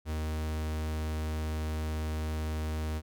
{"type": "tone", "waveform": "45% pulse", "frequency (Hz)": 77.9, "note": "D#2", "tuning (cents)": 3, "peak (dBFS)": -31, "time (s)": [0.05, 3.02], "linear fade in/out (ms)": 50, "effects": []}